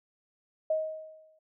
sine tone with exponential decay, 629 Hz, D#5, 19 cents sharp, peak -23 dBFS, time 0.7-1.39 s, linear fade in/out 5 ms, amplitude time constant 150 ms, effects none

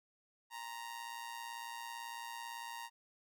sawtooth tone with amplitude modulation, 932.3 Hz, A#5, in tune, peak -37 dBFS, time 0.5-2.9 s, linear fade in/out 50 ms, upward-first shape sine, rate 118 Hz, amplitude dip 65%, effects none

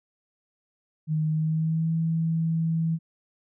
sine tone with pitch glide, 155.56 to 163.11 Hz, D#3 to E3, 0 to -18 cents, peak -22 dBFS, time 1.07-2.99 s, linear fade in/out 50 ms, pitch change +82 cents, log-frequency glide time 1.29-1.92 s, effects none

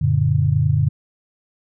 sine chord, Gb augmented, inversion none, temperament just, 92.5 / 115.62 / 144.53 Hz, Gb2 / Bb2 / D3, 0 / -14 / -27 cents, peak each -20 / -19 / -17 dBFS, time 0.01-0.89 s, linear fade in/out 10 ms, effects none

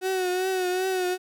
35% pulse tone with vibrato, 370 Hz, F#4, in tune, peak -22 dBFS, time 0.01-1.18 s, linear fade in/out 50 ms, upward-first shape triangle, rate 2.6 Hz, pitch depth 53 cents each way, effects none

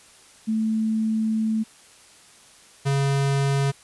sine / square tone pair in turn, 220 / 138.59 Hz, A3 / C#3, 0 / 0 cents, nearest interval minor sixth, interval 800 cents, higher first, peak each -20 dBFS, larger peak neither, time 0.47-1.64 / 2.85-3.72 s, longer first, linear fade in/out 20 ms, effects white hiss -51 dBFS RMS until 3.83 s + resampled to 24000 Hz

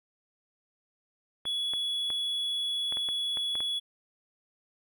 triangle tone, 3384 Hz, G#7, 32 cents sharp, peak -27 dBFS, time 1.45-3.8 s, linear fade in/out 20 ms
clicks, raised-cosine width 0.5 ms, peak -26 dBFS, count 9, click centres 1.454 / 1.736 / 2.103 / 2.924 / 2.971 / 3.088 / 3.372 / 3.554 / 3.605 s
effects none

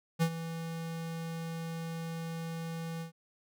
square tone with ADSR envelope, 164.81 Hz, E3, in tune, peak -24 dBFS, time 0.19-3.12 s, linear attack 31 ms, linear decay 71 ms, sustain -13 dB, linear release 110 ms, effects none

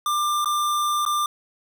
square tone with dropouts, 1191 Hz, D6, 24 cents sharp, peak -21 dBFS, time 0.06-1.26 s, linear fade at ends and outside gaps 2 ms, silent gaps 0.446-0.457 / 1.052-1.062 s, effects none

